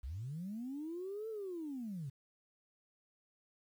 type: linear two-way sweep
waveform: sine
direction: up then down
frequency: 54.5 to 451.1 to 125.6 Hz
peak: -39 dBFS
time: 0.03-2.1 s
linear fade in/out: 10 ms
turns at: 1.29 s
effects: tanh soft clip ceiling -35 dBFS + 11-bit